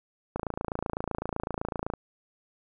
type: click train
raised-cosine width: 1 ms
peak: -16 dBFS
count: 45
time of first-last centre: 0.36-1.937 s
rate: 27.9 Hz
effects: none